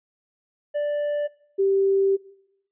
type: tone pair in turn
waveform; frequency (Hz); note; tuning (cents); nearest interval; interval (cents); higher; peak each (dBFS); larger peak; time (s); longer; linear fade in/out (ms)
triangle / sine; 587 / 390.5; D5 / G4; -1 / -7; perfect fifth; 706; first; -20 / -17; second; 0.74-1.28 / 1.58-2.17; second; 20
effects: noise-tail reverb RT60 0.9 s tail -21 dB re dry + resampled to 8000 Hz